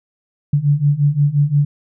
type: beating tone pair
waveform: sine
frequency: 141.7 / 147.4 Hz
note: C#3 / D3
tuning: +38 / +7 cents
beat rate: 5.7 Hz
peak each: -16 / -14 dBFS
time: 0.53-1.65 s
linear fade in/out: 5 ms
effects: none